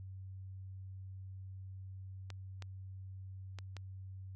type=clicks; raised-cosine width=0.2 ms; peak=-30 dBFS; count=4; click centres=2.303 / 2.623 / 3.587 / 3.767 s; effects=added 95 Hz sine -45 dBFS peak until 4.35 s